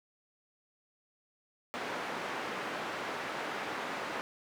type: band-pass noise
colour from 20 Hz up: white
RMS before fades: -38 dBFS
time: 1.74-4.21 s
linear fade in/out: 0 ms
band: 220 to 1600 Hz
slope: 12 dB/octave
effects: none